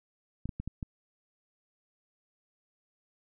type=clicks; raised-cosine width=5 ms; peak=-23 dBFS; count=5; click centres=0.456 / 0.492 / 0.6 / 0.676 / 0.828 s; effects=none